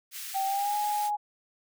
white high-pass noise, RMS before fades -39 dBFS, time 0.11-1.11 s, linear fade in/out 50 ms, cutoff 1500 Hz, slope 24 dB/octave
sine tone with pitch glide, 777 to 832.8 Hz, G5 to G#5, -16 to +5 cents, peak -26 dBFS, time 0.34-1.17 s, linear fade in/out 20 ms, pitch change +121 cents, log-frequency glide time 0.46-0.76 s
effects none

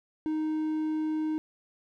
triangle tone, 311.1 Hz, D#4, in tune, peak -25 dBFS, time 0.26-1.38 s, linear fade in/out 0 ms, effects none

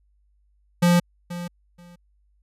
square tone with echo, 174.61 Hz, F3, in tune, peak -15 dBFS, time 0.82-1 s, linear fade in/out 10 ms, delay 480 ms, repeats 2, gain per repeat -15 dB, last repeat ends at 1.96 s, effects added 50 Hz sine -60 dBFS peak until 2.42 s + resampled to 32000 Hz

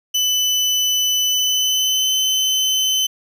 30% pulse tone with pitch glide, 3000 to 3049 Hz, F#7 to G7, +23 to -49 cents, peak -13 dBFS, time 0.14-3.07 s, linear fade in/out 10 ms, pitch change +28 cents, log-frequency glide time 1.28-2.11 s, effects none

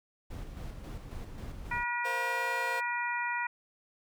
brown noise with tremolo, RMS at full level -40 dBFS, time 0.3-1.84 s, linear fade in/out 10 ms, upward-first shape square, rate 3.7 Hz, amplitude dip 40%
harmonic tone, 481 Hz, B4, 46 cents flat, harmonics 2 / 3 / 4 / 5, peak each -34 / -37 / -35 / -38 dBFS, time 1.71-3.47 s, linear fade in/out 5 ms
sawtooth chord, Bb suspended second, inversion none, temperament just, 466.2 / 524.4 / 699.2 Hz, Bb4 / C5 / F5, 0 / +4 / +2 cents, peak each -38 / -35 / -38 dBFS, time 2.04-2.81 s, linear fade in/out 20 ms
effects none

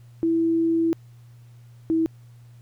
sine tone pair in turn, 329.6 / 324.5 Hz, E4 / E4, 0 / -27 cents, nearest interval unison, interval 27 cents, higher first, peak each -18 dBFS, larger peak neither, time 0.23-0.93 / 1.9-2.06 s, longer first, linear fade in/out 0 ms, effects added 119 Hz sine -45 dBFS peak until 2.61 s + pink hiss -63 dBFS RMS until 2.61 s

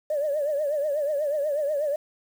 sine tone with vibrato, 587.3 Hz, D5, in tune, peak -22 dBFS, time 0.1-1.96 s, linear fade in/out 5 ms, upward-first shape triangle, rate 8.2 Hz, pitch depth 120 cents each way, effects tanh soft clip ceiling -18 dBFS + 8-bit

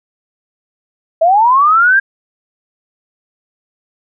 sine linear sweep, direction up, 630 to 1624 Hz, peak -6 dBFS, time 1.21-2 s, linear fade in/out 10 ms, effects none

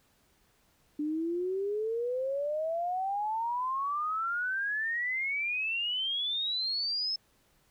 sine exponential sweep, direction up, 293.7 to 5274 Hz, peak -29 dBFS, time 0.99-7.16 s, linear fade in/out 5 ms, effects pink hiss -68 dBFS RMS until 7.7 s

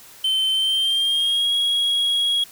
triangle tone with pitch glide, 3087 to 3309 Hz, G7 to G#7, -27 to -7 cents, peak -16 dBFS, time 0.24-2.44 s, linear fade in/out 5 ms, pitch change +120 cents, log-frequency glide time 0.52-1.53 s, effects white hiss -45 dBFS RMS until 2.51 s

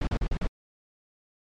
brown noise bursts, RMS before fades -26 dBFS, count 5, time 0.01-0.473 s, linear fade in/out 5 ms, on 63 ms, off 37 ms, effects low-pass 5000 Hz 12 dB/octave + MP3 96 kbps

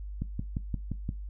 click train, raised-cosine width 5 ms, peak -19 dBFS, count 6, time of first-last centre 0.22-1.091 s, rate 5.74 Hz, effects noise-tail reverb RT60 0.2 s tail -18 dB re dry + added 50 Hz sine -36 dBFS peak until 1.29 s

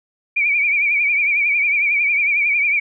sine tone with vibrato, 2333 Hz, D7, 12 cents flat, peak -14 dBFS, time 0.36-2.8 s, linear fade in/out 10 ms, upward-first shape triangle, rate 11 Hz, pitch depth 94 cents each way, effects none

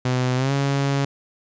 sawtooth tone with pitch glide, 126.8 to 139.08 Hz, B2 to C#3, +46 to +6 cents, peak -15 dBFS, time 0.05-1.05 s, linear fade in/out 5 ms, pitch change +160 cents, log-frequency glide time 0.36-0.52 s, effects resampled to 16000 Hz

